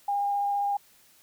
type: tone with vibrato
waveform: sine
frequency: 808 Hz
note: G#5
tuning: 48 cents flat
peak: -24 dBFS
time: 0.08-0.77 s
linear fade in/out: 5 ms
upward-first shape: triangle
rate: 15 Hz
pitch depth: 10 cents each way
effects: white hiss -59 dBFS RMS until 1.22 s